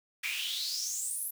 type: noise with high-pass filter sweep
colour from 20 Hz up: pink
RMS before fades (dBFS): -35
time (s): 0.23-1.31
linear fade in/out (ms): 10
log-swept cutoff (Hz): 2200 to 12000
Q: 7.2
effects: none